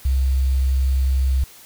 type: tone with quantisation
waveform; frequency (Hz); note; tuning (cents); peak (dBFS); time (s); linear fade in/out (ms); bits
sine; 65.9; C2; +13; -15; 0.05-1.44; 5; 7
effects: white hiss -45 dBFS RMS until 1.65 s